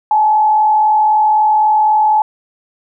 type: tone with frequency modulation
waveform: sine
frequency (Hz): 856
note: A5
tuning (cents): -48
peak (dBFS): -8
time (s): 0.11-2.22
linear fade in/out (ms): 2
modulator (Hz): 43.8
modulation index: 0.44
effects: none